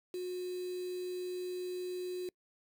sine tone with quantisation, 362.7 Hz, F#4, 34 cents flat, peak -36 dBFS, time 0.14-2.29 s, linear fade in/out 2 ms, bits 8, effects noise-tail reverb RT60 0.1 s tail -26 dB re dry

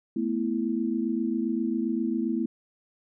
sine chord, A suspended second, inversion none, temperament just, 220 / 247.5 / 330 Hz, A3 / B3 / E4, 0 / +4 / +2 cents, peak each -29 dBFS, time 0.16-2.46 s, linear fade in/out 5 ms, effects none

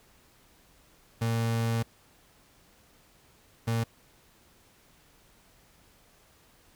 35% pulse tone bursts at uneven times, 114.8 Hz, A#2, 26 cents flat, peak -24 dBFS, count 2, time 1.21-1.83 / 3.67-3.84 s, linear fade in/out 10 ms, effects pink hiss -61 dBFS RMS until 6.75 s

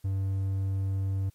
triangle tone, 96.7 Hz, G2, 23 cents flat, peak -24 dBFS, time 0.04-1.3 s, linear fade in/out 10 ms, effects white hiss -67 dBFS RMS until 1.34 s + MP3 64 kbps

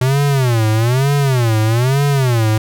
square tone with vibrato, 124.6 Hz, B2, 16 cents sharp, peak -12 dBFS, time 0.01-2.58 s, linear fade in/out 5 ms, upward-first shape sine, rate 1.1 Hz, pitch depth 240 cents each way, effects none

